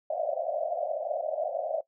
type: band-pass noise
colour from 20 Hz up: white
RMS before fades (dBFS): -31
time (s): 0.1-1.81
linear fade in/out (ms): 5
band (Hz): 560 to 700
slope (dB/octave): 96
effects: noise-tail reverb RT60 0.1 s tail -18 dB re dry